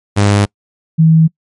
sawtooth / sine tone pair in turn, 101.9 / 160.87 Hz, G#2 / E3, -32 / -42 cents, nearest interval minor sixth, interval 790 cents, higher second, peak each -4 dBFS, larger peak neither, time 0.16-0.46 / 0.98-1.28 s, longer neither, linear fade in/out 20 ms, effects noise-tail reverb RT60 0.1 s tail -26 dB re dry + MP3 48 kbps

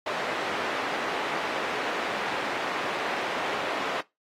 pink band-pass noise, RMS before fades -31 dBFS, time 0.06-4.01 s, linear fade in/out 5 ms, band 460 to 2400 Hz, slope 12 dB/octave, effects noise-tail reverb RT60 0.2 s tail -20 dB re dry + AAC 48 kbps

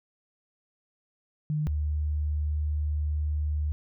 sine tone pair in turn, 151.5 / 75.14 Hz, D#3 / D2, -46 / +40 cents, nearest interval octave, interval 1214 cents, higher first, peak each -25 dBFS, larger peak neither, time 1.5-1.67 / 1.67-3.72 s, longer second, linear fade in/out 0 ms, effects none

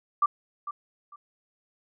sine tone with echo, 1174.7 Hz, D6, in tune, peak -18 dBFS, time 0.22-0.26 s, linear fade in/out 5 ms, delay 450 ms, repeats 2, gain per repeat -13 dB, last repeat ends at 1.16 s, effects none

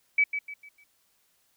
sine tone with echo, 2290 Hz, D7, 44 cents flat, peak -18 dBFS, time 0.18-0.24 s, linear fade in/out 5 ms, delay 150 ms, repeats 4, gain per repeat -9 dB, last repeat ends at 0.84 s, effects white hiss -69 dBFS RMS until 1.56 s

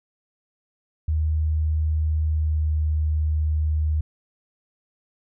sine tone with pitch glide, 77.78 to 77.02 Hz, D#2 to D#2, 0 to -17 cents, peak -19 dBFS, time 1.08-4.01 s, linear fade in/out 5 ms, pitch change -17 cents, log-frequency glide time 2.27-2.7 s, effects none

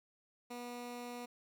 15% pulse tone, 242.8 Hz, B3, 29 cents flat, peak -37 dBFS, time 0.5-1.26 s, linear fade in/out 10 ms, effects none

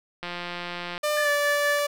click train, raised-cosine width 0.3 ms, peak -17 dBFS, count 132, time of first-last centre 0.23-0.979 s, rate 175 Hz
sawtooth tone with pitch glide, 598 to 580.3 Hz, D5 to D5, +31 to -21 cents, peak -19 dBFS, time 1.03-1.87 s, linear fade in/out 10 ms, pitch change -52 cents, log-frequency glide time 1.22-1.29 s
sine tone, 1746 Hz, A6, 14 cents flat, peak -25 dBFS, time 1.17-1.79 s, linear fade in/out 2 ms
effects none

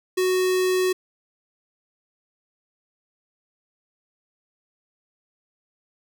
square tone with notch filter, 370 Hz, F#4, in tune, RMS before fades -21 dBFS, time 0.17-0.93 s, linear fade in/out 10 ms, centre 960 Hz, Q 2, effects none

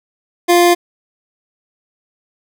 25% pulse tone, 349.2 Hz, F4, in tune, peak -4 dBFS, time 0.48-0.75 s, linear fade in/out 20 ms, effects none

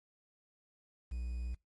triangle tone with quantisation, 60.6 Hz, B1, 32 cents flat, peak -34 dBFS, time 1.11-1.55 s, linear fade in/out 10 ms, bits 10, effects noise-tail reverb RT60 0.2 s tail -24 dB re dry + MP3 48 kbps

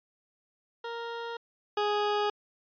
20% pulse tone pair in turn, 466.2 / 415.3 Hz, A#4 / G#4, 0 / 0 cents, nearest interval major second, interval 200 cents, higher first, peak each -30 / -21 dBFS, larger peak second, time 0.84-1.37 / 1.77-2.3 s, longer neither, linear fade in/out 5 ms, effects resampled to 11025 Hz

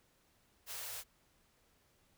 white band-stop noise, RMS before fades -44 dBFS, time 0.66-1.04 s, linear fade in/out 50 ms, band 120 to 420 Hz, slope 96 dB/octave, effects pink hiss -72 dBFS RMS until 2.17 s

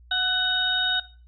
harmonic tone with a mistuned harmonic, 747 Hz, F#5, 16 cents sharp, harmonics 1 / 2 / 4 / 5, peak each -33 / -25 / -33 / -24 dBFS, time 0.11-1 s, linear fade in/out 5 ms, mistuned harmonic 1, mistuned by -32 cents, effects noise-tail reverb RT60 0.4 s tail -18 dB re dry + added 60 Hz sine -48 dBFS peak until 1.27 s

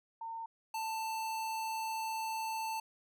sine / square tone pair in turn, 909 / 887.7 Hz, A#5 / A5, -44 / +15 cents, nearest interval unison, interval 41 cents, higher first, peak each -39 / -36 dBFS, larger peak second, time 0.21-0.46 / 0.74-2.8 s, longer second, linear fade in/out 5 ms, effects none

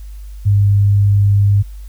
sine tone, 100.9 Hz, G#2, 49 cents flat, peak -8 dBFS, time 0.45-1.63 s, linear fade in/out 20 ms, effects added 50 Hz sine -28 dBFS peak until 1.88 s + white hiss -51 dBFS RMS until 1.88 s

